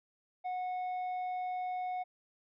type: tone with tanh clipping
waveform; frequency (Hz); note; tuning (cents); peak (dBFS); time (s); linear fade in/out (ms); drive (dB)
sine; 732; F#5; -19; -35; 0.44-2.04; 20; 5
effects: none